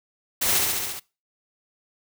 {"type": "noise with echo", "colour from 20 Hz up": "white", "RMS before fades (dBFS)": -23, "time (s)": [0.41, 0.59], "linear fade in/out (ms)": 10, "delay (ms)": 68, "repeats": 6, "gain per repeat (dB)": -2, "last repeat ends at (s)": 0.998, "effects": ["noise-tail reverb RT60 0.3 s tail -23 dB re dry"]}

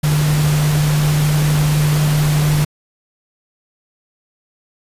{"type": "tone in noise", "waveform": "sine", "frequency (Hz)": 150, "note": "D3", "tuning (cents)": 37, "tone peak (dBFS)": -12, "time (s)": [0.03, 2.65], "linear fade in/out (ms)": 10, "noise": "pink", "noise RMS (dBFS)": -23, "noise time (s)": [0.03, 2.65], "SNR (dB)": 8, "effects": ["resampled to 32000 Hz"]}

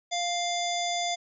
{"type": "harmonic tone", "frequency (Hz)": 698.5, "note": "F5", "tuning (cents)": 0, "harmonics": [1, 3, 5, 7, 9, 10], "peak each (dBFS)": [-29, -36, -33, -38, -40, -38], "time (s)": [0.11, 1.16], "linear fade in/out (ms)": 20, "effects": []}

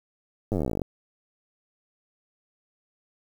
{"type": "slowing click train", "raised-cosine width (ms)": 2, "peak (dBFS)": -14, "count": 21, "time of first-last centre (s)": [0.52, 0.818], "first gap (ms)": 9, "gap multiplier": 1.05, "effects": ["8-bit"]}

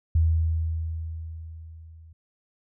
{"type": "tone with level ramp", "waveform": "sine", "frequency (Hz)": 81, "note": "E2", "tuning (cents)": -30, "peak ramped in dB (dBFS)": [-16, -46], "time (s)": [0.15, 2.13], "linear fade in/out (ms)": 5, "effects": []}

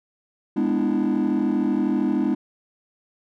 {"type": "chord", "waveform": "triangle", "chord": "E dominant seventh", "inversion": "first", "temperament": "just", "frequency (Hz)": [206, 247.2, 296.7, 329.6], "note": ["G#3", "B3", "D4", "E4"], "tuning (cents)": [-14, 2, 18, 0], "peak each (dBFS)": [-22, -21, -21, -23], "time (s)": [0.56, 2.35], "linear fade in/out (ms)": 10, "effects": ["tanh soft clip ceiling -13 dBFS"]}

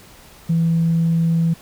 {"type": "tone", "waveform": "sine", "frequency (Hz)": 165.6, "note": "E3", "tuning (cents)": 8, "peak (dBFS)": -13, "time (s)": [0.49, 1.54], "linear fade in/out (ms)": 10, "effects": ["tanh soft clip ceiling -10 dBFS", "pink hiss -45 dBFS RMS until 1.61 s"]}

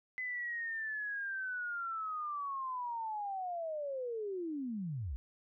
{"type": "linear sweep", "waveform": "sine", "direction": "down", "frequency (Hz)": [2030, 53.9], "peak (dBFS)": -36, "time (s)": [0.18, 5.16], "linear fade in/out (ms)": 0, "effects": []}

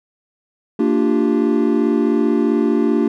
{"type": "chord", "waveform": "triangle", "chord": "G minor seventh", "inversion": "first", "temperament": "equal with one note detuned", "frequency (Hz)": [228.9, 293.7, 349.2, 392], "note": ["Bb3", "D4", "F4", "G4"], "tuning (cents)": [-31, 0, 0, 0], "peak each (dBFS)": [-16, -16, -18, -19], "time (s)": [0.79, 3.08], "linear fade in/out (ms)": 5, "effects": []}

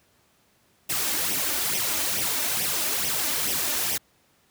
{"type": "noise with flanger", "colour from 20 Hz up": "white", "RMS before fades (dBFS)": -26, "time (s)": [0.89, 3.98], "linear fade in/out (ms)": 10, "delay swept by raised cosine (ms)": [0.34, 3.44], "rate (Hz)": 2.3, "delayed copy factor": 0.65, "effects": ["pink hiss -63 dBFS RMS until 4.5 s", "high-pass 80 Hz 12 dB/octave"]}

